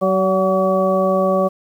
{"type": "harmonic tone with a mistuned harmonic", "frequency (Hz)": 189.7, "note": "F#3", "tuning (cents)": 43, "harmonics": [1, 2, 3, 4, 6], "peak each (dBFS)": [-20, -22, -16, -25, -22], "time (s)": [0.01, 1.49], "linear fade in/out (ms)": 20, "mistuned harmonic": 4, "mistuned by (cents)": -40, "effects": ["8-bit"]}